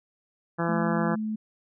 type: harmonic tone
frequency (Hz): 168.8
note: E3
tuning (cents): +41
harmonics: 1 / 2 / 3 / 4 / 5 / 6 / 7 / 8 / 9 / 10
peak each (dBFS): -28 / -31 / -33 / -34 / -35 / -36 / -36 / -37 / -38 / -38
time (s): 0.58-1.16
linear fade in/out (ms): 20
type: tone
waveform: sine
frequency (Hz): 216.4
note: A3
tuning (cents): -29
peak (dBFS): -27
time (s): 0.68-1.36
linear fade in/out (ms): 10
effects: none